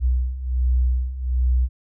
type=beating tone pair; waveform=sine; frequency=61.7 / 63 Hz; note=B1 / B1; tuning=-1 / +35 cents; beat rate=1.3 Hz; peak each=-23 / -19 dBFS; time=0-1.69 s; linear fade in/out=50 ms; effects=none